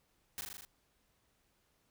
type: noise with echo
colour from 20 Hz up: white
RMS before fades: -41 dBFS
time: 0.38-0.41 s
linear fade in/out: 0 ms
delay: 40 ms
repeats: 6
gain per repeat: -2 dB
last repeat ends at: 0.65 s
effects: pink hiss -75 dBFS RMS until 1.9 s